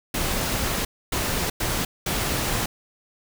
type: noise bursts at uneven times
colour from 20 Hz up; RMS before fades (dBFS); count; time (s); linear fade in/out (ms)
pink; -25; 4; 0.14-0.85 / 1.12-1.5 / 1.6-1.85 / 2.06-2.66; 5
effects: none